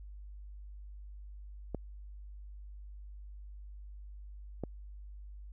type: clicks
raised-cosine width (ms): 2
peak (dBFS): -22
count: 2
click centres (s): 1.747 / 4.637
effects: added 50 Hz sine -45 dBFS peak until 5.52 s